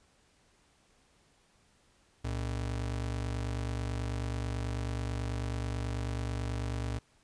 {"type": "ring-modulated tone", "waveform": "square", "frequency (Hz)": 88.4, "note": "F2", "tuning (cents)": 22, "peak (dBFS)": -30, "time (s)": [2.24, 6.99], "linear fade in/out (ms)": 10, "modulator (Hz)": 24.6, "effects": ["pink hiss -67 dBFS RMS until 7.23 s", "resampled to 22050 Hz"]}